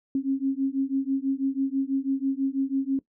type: beating tone pair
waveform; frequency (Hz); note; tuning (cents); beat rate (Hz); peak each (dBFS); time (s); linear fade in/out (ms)
sine; 267.6 / 273.7; C4 / C#4; +39 / -22; 6.1; -26; 0.15-2.99; 2
effects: noise-tail reverb RT60 0.1 s tail -18 dB re dry